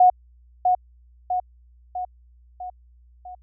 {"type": "tone with echo", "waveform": "sine", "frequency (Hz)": 729, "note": "F#5", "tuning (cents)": -26, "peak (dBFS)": -10, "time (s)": [0, 0.1], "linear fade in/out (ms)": 5, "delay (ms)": 650, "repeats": 5, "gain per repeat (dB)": -5, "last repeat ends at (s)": 3.35, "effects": ["added 60 Hz sine -50 dBFS peak until 3.42 s"]}